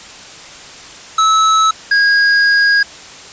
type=tone pair in turn; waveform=square; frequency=1300 / 1637.9 Hz; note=E6 / G#6; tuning=-24 / -24 cents; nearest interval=major third; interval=400 cents; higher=second; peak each=-9 dBFS; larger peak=neither; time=1.18-1.71 / 1.91-2.83 s; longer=second; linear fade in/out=5 ms; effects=white hiss -34 dBFS RMS until 3.32 s + resampled to 16000 Hz